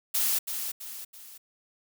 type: noise with echo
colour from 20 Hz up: blue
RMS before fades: -26 dBFS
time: 0.14-0.39 s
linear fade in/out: 10 ms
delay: 330 ms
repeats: 3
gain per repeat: -7 dB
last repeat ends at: 1.38 s
effects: none